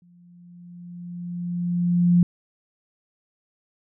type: tone with exponential growth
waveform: sine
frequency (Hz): 175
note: F3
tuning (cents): +4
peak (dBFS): -12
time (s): 0.02-2.23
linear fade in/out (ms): 2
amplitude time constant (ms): 480
effects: none